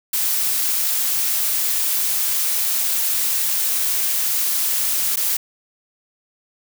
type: noise with dropouts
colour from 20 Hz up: blue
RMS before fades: -20 dBFS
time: 0.13-5.37 s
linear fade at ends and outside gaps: 5 ms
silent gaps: 5.159-5.169 s
effects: none